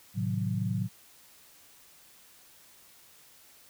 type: chord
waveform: sine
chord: A diminished seventh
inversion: none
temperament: equal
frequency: 110 / 130.81 / 155.56 / 185 Hz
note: A2 / C3 / Eb3 / Gb3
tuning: 0 / 0 / 0 / 0 cents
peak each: -31 / -35 / -37 / -32 dBFS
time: 0.14-0.89 s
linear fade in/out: 50 ms
effects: white hiss -57 dBFS RMS until 3.69 s